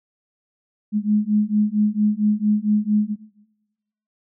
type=beating tone pair; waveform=sine; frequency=208.2 / 212.6 Hz; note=G#3 / G#3; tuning=+5 / +41 cents; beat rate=4.4 Hz; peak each=-19 dBFS; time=0.92-3.16 s; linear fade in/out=50 ms; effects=noise-tail reverb RT60 1.0 s tail -18 dB re dry